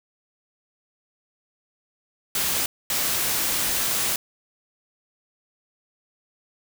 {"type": "noise bursts at uneven times", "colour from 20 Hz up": "white", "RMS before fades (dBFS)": -24, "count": 2, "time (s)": [[2.35, 2.66], [2.9, 4.16]], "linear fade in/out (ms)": 2, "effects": []}